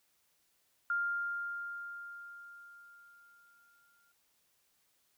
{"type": "tone with exponential decay", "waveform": "sine", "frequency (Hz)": 1400, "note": "F6", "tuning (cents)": 4, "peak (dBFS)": -29, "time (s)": [0.9, 4.12], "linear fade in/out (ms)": 2, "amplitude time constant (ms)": 700, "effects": ["white hiss -74 dBFS RMS until 5.17 s"]}